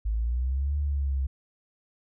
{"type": "linear two-way sweep", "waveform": "sine", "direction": "up then down", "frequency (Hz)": [51.91, 73.2, 66], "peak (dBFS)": -24, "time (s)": [0.05, 1.27], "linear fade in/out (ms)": 10, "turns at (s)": 0.77, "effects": []}